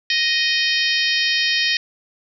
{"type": "harmonic tone with a mistuned harmonic", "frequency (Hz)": 622.3, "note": "D#5", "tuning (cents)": 0, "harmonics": [3, 4, 5, 6, 7, 8, 9], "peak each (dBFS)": [-22, -23, -24, -25, -25, -26, -27], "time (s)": [0.1, 1.77], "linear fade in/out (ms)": 2, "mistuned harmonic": 9, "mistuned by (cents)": -19, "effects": []}